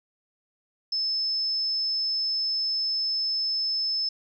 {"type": "tone", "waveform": "sine", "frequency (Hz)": 5240, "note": "E8", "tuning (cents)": -11, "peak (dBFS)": -24, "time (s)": [0.92, 4.09], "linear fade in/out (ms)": 5, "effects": ["11-bit"]}